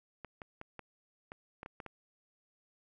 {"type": "clicks", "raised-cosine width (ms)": 0.5, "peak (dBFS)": -29, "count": 9, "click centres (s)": [0.247, 0.418, 0.614, 0.793, 1.319, 1.631, 1.661, 1.802, 1.863], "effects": []}